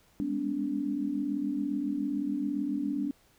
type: tone cluster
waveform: sine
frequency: 202.6 / 209.7 / 250.7 / 288.3 Hz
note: G#3 / G#3 / B3 / D4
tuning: -43 / +17 / +26 / -32 cents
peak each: -38 / -39 / -35 / -30 dBFS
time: 0.2-3.11 s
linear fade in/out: 0 ms
effects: pink hiss -64 dBFS RMS until 3.38 s